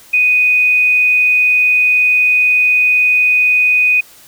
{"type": "tone", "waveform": "sine", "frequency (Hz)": 2489, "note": "D#7", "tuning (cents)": 0, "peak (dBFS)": -8, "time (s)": [0.13, 4.01], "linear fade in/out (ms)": 10, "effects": ["white hiss -42 dBFS RMS until 4.27 s"]}